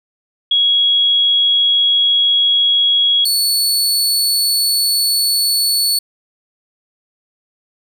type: tone pair in turn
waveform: sine / sawtooth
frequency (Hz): 3322 / 4434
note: G#7 / C#8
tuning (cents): 0 / 0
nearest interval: perfect fourth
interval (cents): 500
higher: second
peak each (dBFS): -10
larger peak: neither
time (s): 0.51-3.25 / 3.25-5.99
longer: neither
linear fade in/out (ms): 5
effects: none